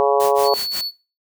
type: harmonic tone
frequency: 140 Hz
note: C#3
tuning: 18 cents sharp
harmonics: 3 / 4 / 5 / 6 / 7 / 8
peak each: -17 / -19 / -21 / -23 / -24 / -25 dBFS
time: 0-0.54 s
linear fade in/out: 0 ms
type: noise with tremolo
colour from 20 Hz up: white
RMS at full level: -28 dBFS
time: 0.2-0.81 s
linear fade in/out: 0 ms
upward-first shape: sine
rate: 5.6 Hz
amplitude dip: 100%
type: tone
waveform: triangle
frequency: 4435 Hz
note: C#8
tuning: in tune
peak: -20 dBFS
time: 0.43-0.92 s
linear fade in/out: 50 ms
effects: noise-tail reverb RT60 0.3 s tail -19 dB re dry